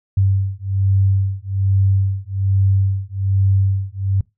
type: beating tone pair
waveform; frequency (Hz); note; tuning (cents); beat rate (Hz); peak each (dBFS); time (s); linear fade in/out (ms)
sine; 96.6 / 97.8; G2 / G2; -25 / -4; 1.2; -17; 0.17-4.21; 5
effects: noise-tail reverb RT60 0.2 s tail -22 dB re dry